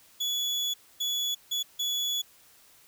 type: tone bursts at uneven times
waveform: 35% pulse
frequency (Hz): 3407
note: G#7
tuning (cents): +44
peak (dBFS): -25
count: 4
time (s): 0.2-0.74 / 1-1.35 / 1.51-1.63 / 1.79-2.22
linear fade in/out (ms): 10
effects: white hiss -58 dBFS RMS until 2.87 s